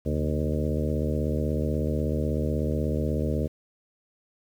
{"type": "harmonic tone with a mistuned harmonic", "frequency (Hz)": 76.3, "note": "D#2", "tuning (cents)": -33, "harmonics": [1, 2, 3, 4, 5, 6, 7, 8], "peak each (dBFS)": [-28, -30, -31, -34, -36, -34, -35, -38], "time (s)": [0.05, 3.48], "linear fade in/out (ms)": 20, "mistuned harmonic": 2, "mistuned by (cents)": -96, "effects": ["9-bit"]}